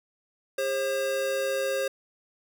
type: tone pair together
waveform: square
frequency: 402.1 / 536.3 Hz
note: G4 / C5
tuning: +44 / +43 cents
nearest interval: perfect fourth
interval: 499 cents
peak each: -34 / -27 dBFS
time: 0.58-1.88 s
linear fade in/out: 5 ms
effects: none